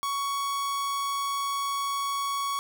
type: tone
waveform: 45% pulse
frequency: 1117 Hz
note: C#6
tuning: 13 cents sharp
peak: -27 dBFS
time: 0.03-2.59 s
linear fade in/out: 0 ms
effects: none